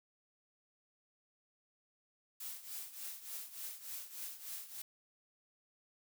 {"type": "noise with tremolo", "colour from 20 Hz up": "blue", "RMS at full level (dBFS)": -43, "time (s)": [2.4, 4.82], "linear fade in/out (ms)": 5, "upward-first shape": "triangle", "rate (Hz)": 3.4, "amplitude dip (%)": 80, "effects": []}